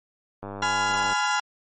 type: click train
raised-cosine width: 1 ms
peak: -21 dBFS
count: 71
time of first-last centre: 0.43-1.13 s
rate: 100 Hz
type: chord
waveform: 35% pulse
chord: F diminished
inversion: first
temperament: just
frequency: 838.1 / 1005.8 / 1396.9 Hz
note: Ab5 / Cb6 / F6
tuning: +16 / +31 / 0 cents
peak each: -24 / -26 / -24 dBFS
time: 0.62-1.4 s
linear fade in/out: 5 ms
effects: MP3 32 kbps